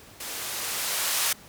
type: noise with band-pass filter sweep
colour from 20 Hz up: violet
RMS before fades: -29 dBFS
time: 0.2-1.33 s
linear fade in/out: 5 ms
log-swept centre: 210 to 900 Hz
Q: 0.71
effects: pink hiss -49 dBFS RMS until 1.48 s + high-pass 60 Hz 12 dB/octave